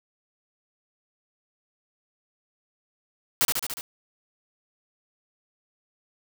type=noise with echo; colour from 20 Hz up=white; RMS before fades=-21 dBFS; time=3.41-3.45 s; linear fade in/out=0 ms; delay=72 ms; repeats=5; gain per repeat=-3 dB; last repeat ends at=3.81 s; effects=none